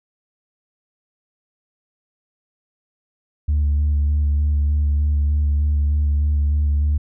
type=tone with vibrato; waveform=sine; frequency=73.42 Hz; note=D2; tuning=in tune; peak=-13 dBFS; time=3.48-6.98 s; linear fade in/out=10 ms; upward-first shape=square; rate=3.3 Hz; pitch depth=18 cents each way; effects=tanh soft clip ceiling -13 dBFS